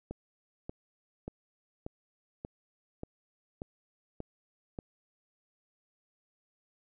click train, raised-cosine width 2 ms, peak -25 dBFS, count 9, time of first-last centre 0.11-4.788 s, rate 1.71 Hz, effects none

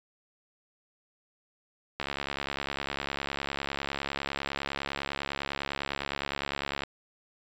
click train, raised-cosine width 0.3 ms, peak -15 dBFS, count 339, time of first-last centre 2-6.835 s, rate 69.9 Hz, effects resampled to 16000 Hz

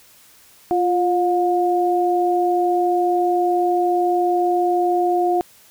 sine tone pair together, 350 / 715.9 Hz, F4 / F5, +4 / +43 cents, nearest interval octave, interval 1239 cents, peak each -18 dBFS, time 0.71-5.41 s, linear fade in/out 0 ms, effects white hiss -50 dBFS RMS until 5.7 s

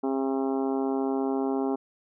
harmonic tone, 134.5 Hz, C3, 48 cents sharp, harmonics 2 / 3 / 4 / 5 / 6 / 7 / 8 / 9 / 10, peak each -27 / -29 / -41 / -37 / -35 / -43 / -43 / -50 / -48 dBFS, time 0.03-1.76 s, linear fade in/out 10 ms, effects none

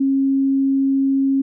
sine tone, 271.4 Hz, C#4, 36 cents flat, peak -14 dBFS, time 0-1.42 s, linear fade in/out 10 ms, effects none

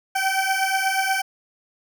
20% pulse beating tone pair, 766 / 774.3 Hz, G5 / G5, -40 / -22 cents, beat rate 8.3 Hz, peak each -18 dBFS, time 0.15-1.22 s, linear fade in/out 10 ms, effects none

